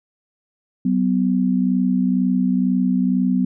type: tone pair together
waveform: sine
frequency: 188.5 / 250.6 Hz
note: F#3 / B3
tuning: +32 / +25 cents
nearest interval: perfect fourth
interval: 493 cents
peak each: -18 dBFS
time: 0.85-3.45 s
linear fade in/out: 5 ms
effects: none